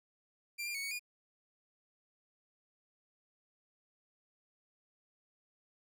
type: tone with pitch steps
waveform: sawtooth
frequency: 2371 / 2398 / 2218 / 2234 / 2434 Hz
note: D7 / D7 / C#7 / C#7 / D#7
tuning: +16 / +36 / 0 / +13 / -39 cents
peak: -34 dBFS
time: 0.58-0.995 s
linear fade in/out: 20 ms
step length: 83 ms
effects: none

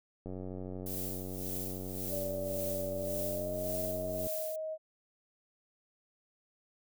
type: click train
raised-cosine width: 2 ms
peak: -29 dBFS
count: 373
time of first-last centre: 0.26-4.269 s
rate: 92.8 Hz
type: noise with tremolo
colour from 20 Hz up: violet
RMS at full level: -39 dBFS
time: 0.86-4.56 s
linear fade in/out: 5 ms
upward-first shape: sine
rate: 1.8 Hz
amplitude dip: 70%
type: tone with pitch glide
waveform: sine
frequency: 581 to 629.9 Hz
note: D5 to D#5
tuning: -19 to +21 cents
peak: -35 dBFS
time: 2.09-4.78 s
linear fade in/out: 50 ms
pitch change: +140 cents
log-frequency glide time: 2.97-3.75 s
effects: none

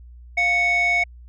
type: tone pair together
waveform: sine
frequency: 699.6 / 2217 Hz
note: F5 / C#7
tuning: +3 / 0 cents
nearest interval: octave + minor sixth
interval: 1997 cents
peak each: -22 / -15 dBFS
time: 0.37-1.04 s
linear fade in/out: 10 ms
effects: tanh soft clip ceiling -14 dBFS + added 60 Hz sine -40 dBFS peak until 1.28 s

